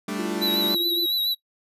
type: chord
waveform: sawtooth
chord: G suspended second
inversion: none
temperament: equal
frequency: 196 / 220 / 293.7 Hz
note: G3 / A3 / D4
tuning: 0 / 0 / 0 cents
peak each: -27 dBFS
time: 0.08-0.75 s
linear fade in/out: 5 ms
type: tone with tremolo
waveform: sine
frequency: 343.2 Hz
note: F4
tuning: 30 cents flat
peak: -26 dBFS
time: 0.19-1.06 s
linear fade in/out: 2 ms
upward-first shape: sine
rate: 18 Hz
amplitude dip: 60%
type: tone with vibrato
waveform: square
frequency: 3907 Hz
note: B7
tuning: 19 cents flat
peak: -22 dBFS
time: 0.41-1.35 s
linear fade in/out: 20 ms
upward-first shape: sine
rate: 7.1 Hz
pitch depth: 40 cents each way
effects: noise-tail reverb RT60 0.1 s tail -19 dB re dry + resampled to 32000 Hz